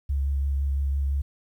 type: tone with vibrato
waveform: sine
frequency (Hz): 69.3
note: C#2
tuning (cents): 0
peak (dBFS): -22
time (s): 0.09-1.22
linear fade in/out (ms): 10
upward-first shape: triangle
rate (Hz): 5.9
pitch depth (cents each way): 25
effects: 10-bit